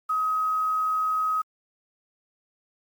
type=tone with quantisation; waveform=sine; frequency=1266 Hz; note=D#6; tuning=30 cents sharp; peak=-22 dBFS; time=0.09-1.42 s; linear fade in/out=10 ms; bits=8; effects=Opus 48 kbps